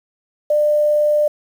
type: tone with quantisation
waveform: sine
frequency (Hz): 597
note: D5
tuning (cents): +28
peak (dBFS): -12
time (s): 0.5-1.28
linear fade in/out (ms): 5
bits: 7
effects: none